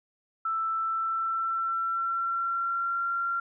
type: tone with pitch glide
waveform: sine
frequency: 1325 to 1376.5 Hz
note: E6 to F6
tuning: +9 to -25 cents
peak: -26 dBFS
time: 0.45-3.4 s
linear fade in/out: 5 ms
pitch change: +66 cents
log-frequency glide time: 0.71-3.03 s
effects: none